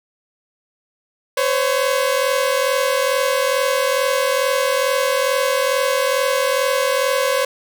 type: tone pair together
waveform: sawtooth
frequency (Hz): 512.1 / 554.4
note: C5 / C#5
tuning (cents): -37 / 0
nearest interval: minor second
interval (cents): 137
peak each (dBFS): -15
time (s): 1.37-7.45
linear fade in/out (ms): 5
effects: none